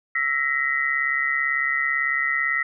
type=tone cluster; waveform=sine; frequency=1328 / 1881 / 2019 Hz; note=E6 / A#6 / B6; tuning=+12 / +15 / +38 cents; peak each=-29 / -23 / -24 dBFS; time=0.15-2.63 s; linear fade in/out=5 ms; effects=none